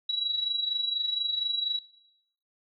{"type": "tone with amplitude modulation", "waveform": "sine", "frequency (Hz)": 3899, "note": "B7", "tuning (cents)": -23, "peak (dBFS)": -24, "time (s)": [0.09, 1.79], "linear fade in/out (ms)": 5, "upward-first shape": "sine", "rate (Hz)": 24.2, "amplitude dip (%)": 65, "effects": ["noise-tail reverb RT60 0.8 s tail -19 dB re dry"]}